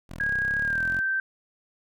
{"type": "exponential two-way sweep", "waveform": "10% pulse", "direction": "down then up", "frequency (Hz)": [46, 30.87, 46], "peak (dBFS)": -29, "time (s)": [0.09, 1], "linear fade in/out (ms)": 10, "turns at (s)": 0.35}
{"type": "tone with pitch glide", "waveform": "sine", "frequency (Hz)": [1640, 1557.8], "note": ["G#6", "G6"], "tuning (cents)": [-22, -11], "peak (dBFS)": -23, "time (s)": [0.2, 1.2], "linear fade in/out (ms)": 2, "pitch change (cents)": -89, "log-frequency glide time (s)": [0.62, 0.82]}
{"effects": []}